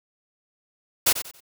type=noise with echo; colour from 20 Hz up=white; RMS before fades=-18 dBFS; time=1.06-1.13 s; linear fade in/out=10 ms; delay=92 ms; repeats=3; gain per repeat=-11 dB; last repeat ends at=1.406 s; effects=none